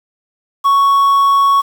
triangle tone with quantisation, 1112 Hz, C#6, 5 cents sharp, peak -6 dBFS, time 0.64-1.62 s, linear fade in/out 20 ms, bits 6, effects none

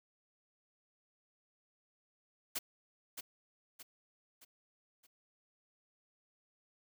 white noise with echo, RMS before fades -37 dBFS, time 2.55-2.59 s, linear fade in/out 10 ms, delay 620 ms, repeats 4, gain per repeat -7 dB, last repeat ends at 5.07 s, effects none

